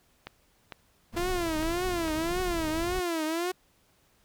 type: click train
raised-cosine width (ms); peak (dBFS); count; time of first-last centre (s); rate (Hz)
0.3; -22; 5; 0.27-2.08; 2.21
type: noise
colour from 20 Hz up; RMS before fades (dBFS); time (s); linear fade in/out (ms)
brown; -37; 1.12-3.01; 20
type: tone with vibrato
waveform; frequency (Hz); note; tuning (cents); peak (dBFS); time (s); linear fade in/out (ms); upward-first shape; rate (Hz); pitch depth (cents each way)
sawtooth; 338.1; E4; +44; -24; 1.16-3.52; 10; triangle; 1.8; 170
effects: pink hiss -66 dBFS RMS until 4.24 s